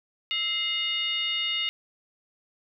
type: tone with frequency modulation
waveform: sine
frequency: 2871 Hz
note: F7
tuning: 47 cents sharp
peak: -25 dBFS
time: 0.31-1.69 s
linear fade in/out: 0 ms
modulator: 776 Hz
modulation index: 0.95
effects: none